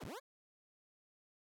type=linear two-way sweep; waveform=20% pulse; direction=down then up; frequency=583 to 34.87 to 583 Hz; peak=-40 dBFS; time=0-0.2 s; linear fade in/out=20 ms; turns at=0.04 s; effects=none